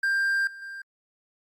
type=tone with level steps; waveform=triangle; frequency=1589 Hz; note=G6; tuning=23 cents sharp; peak=-20 / -38 / -34 dBFS; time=0.03-0.82 s; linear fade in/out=5 ms; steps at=0.47 / 0.62 s; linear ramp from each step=2 ms; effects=Opus 48 kbps